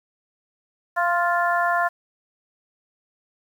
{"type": "harmonic tone with a mistuned harmonic", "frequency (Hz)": 349.6, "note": "F4", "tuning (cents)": 2, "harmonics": [2, 3, 4, 5], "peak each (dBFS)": [-22, -24, -25, -26], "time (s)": [0.96, 1.89], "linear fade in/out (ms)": 20, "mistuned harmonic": 2, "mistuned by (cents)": -17, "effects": ["8-bit"]}